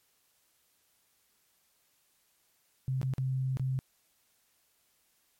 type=tone with dropouts; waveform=sine; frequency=131.2 Hz; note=C3; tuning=5 cents sharp; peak=-28 dBFS; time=2.88-3.79 s; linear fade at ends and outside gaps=0 ms; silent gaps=3.015-3.03 / 3.137-3.182 / 3.571-3.596 s; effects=white hiss -71 dBFS RMS until 5.39 s + MP3 64 kbps